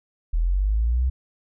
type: linear sweep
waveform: sine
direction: up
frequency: 38.98 to 65.41 Hz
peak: -18 dBFS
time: 0.33-1.1 s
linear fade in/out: 10 ms
effects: none